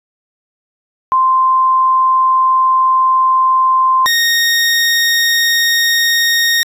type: tone pair in turn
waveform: sine / 20% pulse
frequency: 1043 / 1858.4 Hz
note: C6 / A#6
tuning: -6 / -6 cents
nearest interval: minor seventh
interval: 1000 cents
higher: second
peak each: -8 / -5 dBFS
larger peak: second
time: 1.12-4.06 / 4.06-6.63 s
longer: first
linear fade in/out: 0 ms
effects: resampled to 32000 Hz